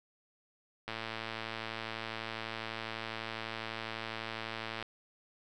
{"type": "click train", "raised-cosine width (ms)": 0.3, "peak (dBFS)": -22, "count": 443, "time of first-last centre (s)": [0.88, 4.826], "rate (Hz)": 112, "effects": []}